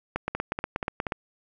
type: two click trains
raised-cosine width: 0.5 ms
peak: -12 / -14 dBFS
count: 9 / 4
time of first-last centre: 0.16-1.122 / 0.35-1.068 s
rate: 8.32 / 4.18 Hz
effects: none